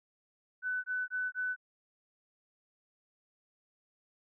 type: tone bursts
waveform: sine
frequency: 1500 Hz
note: F#6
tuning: 23 cents sharp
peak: -31 dBFS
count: 4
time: 0.62-1.563 s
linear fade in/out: 50 ms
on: 220 ms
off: 21 ms
effects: none